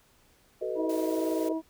sine chord, B dominant seventh, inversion second, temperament equal with one note detuned, 377.8 / 440 / 493.9 / 622.3 Hz, F#4 / A4 / B4 / D#5, +36 / 0 / 0 / 0 cents, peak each -35 dBFS, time 0.61-1.53 s, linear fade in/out 10 ms
harmonic tone, 321.7 Hz, E4, 42 cents flat, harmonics 1 / 2 / 3, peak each -29 / -37 / -41 dBFS, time 0.75-1.62 s, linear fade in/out 50 ms
white noise, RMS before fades -46 dBFS, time 0.89-1.49 s, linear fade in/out 5 ms
effects pink hiss -63 dBFS RMS until 1.69 s

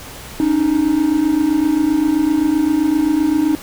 triangle tone pair together, 282.6 / 310.3 Hz, C#4 / D#4, +34 / -5 cents, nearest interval major second, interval 161 cents, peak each -16 / -12 dBFS, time 0.4-3.55 s, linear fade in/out 0 ms, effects pink hiss -34 dBFS RMS until 3.62 s

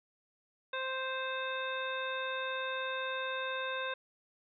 harmonic tone, 523 Hz, C5, 1 cent flat, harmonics 1 / 2 / 3 / 4 / 5 / 7, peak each -39 / -40 / -39 / -51 / -43 / -43 dBFS, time 0.73-3.94 s, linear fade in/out 5 ms, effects none

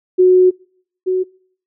sine tone pair in turn, 367.3 / 370.9 Hz, F#4 / F#4, -13 / +4 cents, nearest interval unison, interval 17 cents, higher second, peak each -6 / -13 dBFS, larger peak first, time 0.18-0.51 / 1.06-1.24 s, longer first, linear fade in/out 20 ms, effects noise-tail reverb RT60 0.6 s tail -26 dB re dry

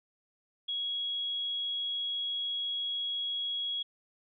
sine tone, 3322 Hz, G#7, in tune, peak -31 dBFS, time 0.68-3.83 s, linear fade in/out 10 ms, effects none

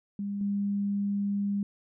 sine tone with level steps, 201.4 Hz, G3, 47 cents sharp, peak -30 / -26 dBFS, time 0.19-1.63 s, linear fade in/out 2 ms, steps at 0.41 s, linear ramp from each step 2 ms, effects none

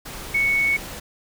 sine tone in noise, 2217 Hz, C#7, in tune, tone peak -17 dBFS, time 0.34-0.77 s, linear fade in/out 10 ms, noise pink, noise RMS -35 dBFS, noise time 0.05-1 s, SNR +15 dB, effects none

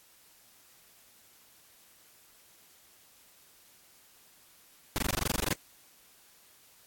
pink noise bursts, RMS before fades -29 dBFS, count 14, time 4.96-5.528 s, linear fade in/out 0 ms, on 22 ms, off 20 ms, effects white hiss -60 dBFS RMS until 6.86 s + AAC 64 kbps

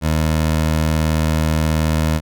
20% pulse tone, 78.6 Hz, D#2, 18 cents sharp, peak -10 dBFS, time 0.01-2.21 s, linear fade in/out 50 ms, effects none

